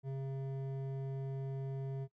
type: tone with hard clipping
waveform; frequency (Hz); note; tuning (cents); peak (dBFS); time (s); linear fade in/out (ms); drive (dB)
sine; 135.2; C#3; -43; -39; 0.03-2.08; 50; 10
effects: noise-tail reverb RT60 0.1 s tail -20 dB re dry